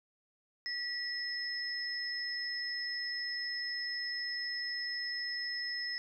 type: tone pair together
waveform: sine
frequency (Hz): 1939 / 5177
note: B6 / E8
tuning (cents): -32 / -32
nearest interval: octave + perfect fourth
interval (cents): 1700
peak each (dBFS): -38 / -37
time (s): 0.66-5.98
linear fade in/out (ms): 0
effects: none